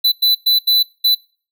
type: tone bursts at uneven times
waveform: square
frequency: 3992 Hz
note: B7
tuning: 18 cents sharp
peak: -11 dBFS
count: 5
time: 0.04-0.12 / 0.22-0.35 / 0.46-0.59 / 0.67-0.83 / 1.04-1.15 s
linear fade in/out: 10 ms
effects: noise-tail reverb RT60 0.4 s tail -23 dB re dry